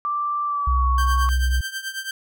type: tone with pitch glide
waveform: sine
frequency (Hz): 1174.7 to 1113.3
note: D6 to C#6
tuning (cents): 0 to +7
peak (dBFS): -21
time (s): 0.05-1.29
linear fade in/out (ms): 0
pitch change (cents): -93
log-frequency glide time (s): 0.45-0.9
type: tone with vibrato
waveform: sine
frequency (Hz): 63.3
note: B1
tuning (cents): +43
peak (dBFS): -17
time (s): 0.67-1.61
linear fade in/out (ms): 5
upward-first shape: triangle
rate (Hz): 1.8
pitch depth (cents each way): 8
type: tone with tremolo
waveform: sawtooth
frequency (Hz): 1568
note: G6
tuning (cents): 0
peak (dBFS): -21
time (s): 0.98-2.11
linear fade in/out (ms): 2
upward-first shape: triangle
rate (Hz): 9.2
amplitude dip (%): 85
effects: none